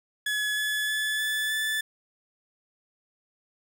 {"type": "tone with pitch steps", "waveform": "30% pulse", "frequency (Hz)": [1700, 1711.8, 1723.7, 1735.7, 1747.8], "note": ["G#6", "A6", "A6", "A6", "A6"], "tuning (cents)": [40, -48, -36, -24, -12], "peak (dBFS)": -23, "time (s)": [0.26, 1.81], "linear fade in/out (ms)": 5, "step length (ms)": 310, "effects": []}